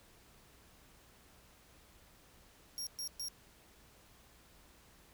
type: tone bursts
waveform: sawtooth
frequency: 5588 Hz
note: F8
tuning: in tune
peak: -36 dBFS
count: 3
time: 2.78-3.284 s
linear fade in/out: 0 ms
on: 88 ms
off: 120 ms
effects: added 60 Hz sine -70 dBFS peak until 5.13 s + pink hiss -63 dBFS RMS until 5.13 s